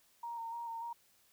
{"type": "tone with vibrato", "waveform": "sine", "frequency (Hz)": 927, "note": "A#5", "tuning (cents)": -10, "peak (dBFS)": -39, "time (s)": [0.23, 0.93], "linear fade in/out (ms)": 5, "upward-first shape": "square", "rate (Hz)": 3.4, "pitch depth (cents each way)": 21, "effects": ["white hiss -69 dBFS RMS until 1.32 s"]}